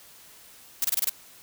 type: noise bursts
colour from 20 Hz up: blue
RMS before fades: -24 dBFS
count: 6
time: 0.82-1.095 s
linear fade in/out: 2 ms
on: 25 ms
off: 25 ms
effects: white hiss -51 dBFS RMS until 1.42 s